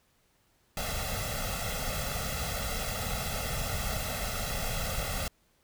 pink noise with comb filter, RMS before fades -33 dBFS, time 0.77-5.28 s, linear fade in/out 2 ms, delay 1.5 ms, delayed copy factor +0.95, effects pink hiss -69 dBFS RMS until 5.63 s

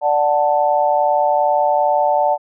sine chord, D major, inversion none, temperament equal with one note detuned, 587.3 / 740 / 882.5 Hz, D5 / F#5 / A5, 0 / 0 / +5 cents, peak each -17 dBFS, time 0.01-2.38 s, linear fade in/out 50 ms, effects none

